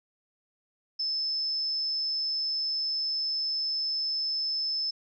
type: tone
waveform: sine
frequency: 5250 Hz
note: E8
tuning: 8 cents flat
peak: -27 dBFS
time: 0.99-4.91 s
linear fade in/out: 10 ms
effects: none